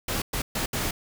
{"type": "noise bursts at uneven times", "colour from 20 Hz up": "pink", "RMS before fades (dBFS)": -28, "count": 4, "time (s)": [[0.08, 0.22], [0.33, 0.42], [0.55, 0.66], [0.73, 0.91]], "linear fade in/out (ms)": 5, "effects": []}